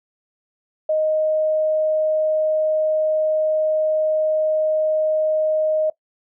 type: tone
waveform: sine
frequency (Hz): 622.3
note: D#5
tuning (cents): 0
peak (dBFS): -16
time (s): 0.89-5.9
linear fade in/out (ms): 5
effects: noise-tail reverb RT60 0.1 s tail -19 dB re dry